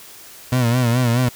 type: tone with vibrato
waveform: 30% pulse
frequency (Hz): 121.8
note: B2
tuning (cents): -24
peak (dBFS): -12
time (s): 0.52-1.29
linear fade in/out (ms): 5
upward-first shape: sine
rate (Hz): 4.7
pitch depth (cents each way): 90
effects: white hiss -41 dBFS RMS until 1.35 s